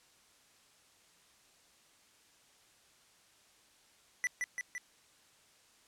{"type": "tone with echo", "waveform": "square", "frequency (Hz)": 1975.5, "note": "B6", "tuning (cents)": 0, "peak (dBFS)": -30, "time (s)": [4.24, 4.27], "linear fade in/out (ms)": 0, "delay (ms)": 170, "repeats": 3, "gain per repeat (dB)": -3, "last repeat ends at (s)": 4.78, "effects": ["white hiss -65 dBFS RMS until 5.87 s", "low-pass 9000 Hz 12 dB/octave"]}